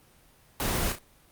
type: noise with echo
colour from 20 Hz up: pink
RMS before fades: -28 dBFS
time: 0.6-0.92 s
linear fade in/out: 0 ms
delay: 33 ms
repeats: 2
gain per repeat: -8 dB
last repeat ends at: 0.986 s
effects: pink hiss -59 dBFS RMS until 1.31 s + Opus 24 kbps